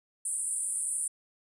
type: band-pass noise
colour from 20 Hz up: pink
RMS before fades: -32 dBFS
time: 0.25-1.08 s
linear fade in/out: 5 ms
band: 8500 to 10000 Hz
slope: 96 dB/octave
effects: resampled to 24000 Hz